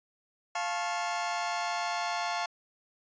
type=chord; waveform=sawtooth; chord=F augmented; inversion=none; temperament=just; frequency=698.5 / 873.1 / 1091.3 Hz; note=F5 / A5 / C#6; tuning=0 / -14 / -27 cents; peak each=-29 / -31 / -33 dBFS; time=0.55-2.46 s; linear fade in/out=5 ms; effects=resampled to 16000 Hz